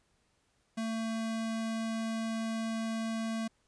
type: tone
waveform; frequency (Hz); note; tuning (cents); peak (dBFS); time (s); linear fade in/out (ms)
square; 224.4; A3; +34; -33; 0.77-3.48; 10
effects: pink hiss -73 dBFS RMS until 3.67 s + resampled to 22050 Hz